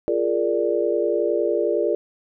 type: chord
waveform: sine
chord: Bb dominant seventh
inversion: second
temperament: equal with one note detuned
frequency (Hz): 346.6 / 415.3 / 466.2 / 587.3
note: F4 / Ab4 / Bb4 / D5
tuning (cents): -13 / 0 / 0 / 0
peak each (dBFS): -24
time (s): 0.08-1.95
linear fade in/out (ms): 0
effects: none